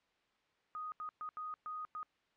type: tone bursts at uneven times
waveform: sine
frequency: 1244.5 Hz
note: D#6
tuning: in tune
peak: -40 dBFS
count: 6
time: 0.75-0.92 / 1-1.09 / 1.21-1.29 / 1.37-1.54 / 1.66-1.85 / 1.95-2.03 s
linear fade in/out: 0 ms
effects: white hiss -75 dBFS RMS until 2.36 s + low-pass 3000 Hz 12 dB/octave